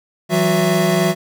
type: tone cluster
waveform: square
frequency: 164.6 / 187.9 / 364 / 665 Hz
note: E3 / F#3 / F#4 / E5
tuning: -2 / +27 / -28 / +15 cents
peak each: -20 dBFS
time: 0.29-1.15 s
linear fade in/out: 50 ms
effects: none